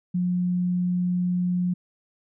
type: tone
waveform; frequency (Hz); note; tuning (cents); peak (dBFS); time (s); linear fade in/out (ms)
sine; 179; F3; +43; -21; 0.14-1.74; 10
effects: none